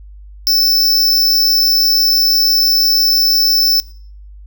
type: tone with amplitude modulation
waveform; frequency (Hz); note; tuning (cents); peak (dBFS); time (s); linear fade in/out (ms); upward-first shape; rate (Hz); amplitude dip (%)
square; 5274; E8; 0; -7; 0.47-3.8; 0; sine; 246; 70
effects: noise-tail reverb RT60 0.5 s tail -20 dB re dry + added 50 Hz sine -33 dBFS peak until 4.46 s